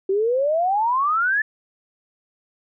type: exponential sweep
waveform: sine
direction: up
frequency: 375.6 to 1771 Hz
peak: -17 dBFS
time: 0.09-1.42 s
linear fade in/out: 5 ms
effects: none